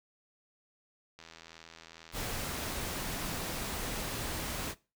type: click train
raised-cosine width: 0.2 ms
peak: -32 dBFS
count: 134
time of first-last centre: 1.19-2.808 s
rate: 82.2 Hz
type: noise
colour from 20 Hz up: pink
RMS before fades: -37 dBFS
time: 2.12-4.75 s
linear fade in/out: 50 ms
effects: noise-tail reverb RT60 0.3 s tail -20 dB re dry